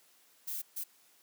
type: noise bursts at uneven times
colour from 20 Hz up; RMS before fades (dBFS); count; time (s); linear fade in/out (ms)
violet; -38; 2; 0.47-0.62 / 0.76-0.84; 10
effects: white hiss -65 dBFS RMS until 1.22 s + high-pass 200 Hz 12 dB/octave